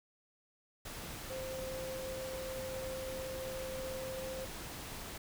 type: tone in noise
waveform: sine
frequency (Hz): 523.3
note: C5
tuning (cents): 0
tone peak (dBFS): -40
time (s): 1.3-4.45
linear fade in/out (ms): 5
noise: pink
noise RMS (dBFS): -45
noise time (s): 0.85-5.18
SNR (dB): +2
effects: none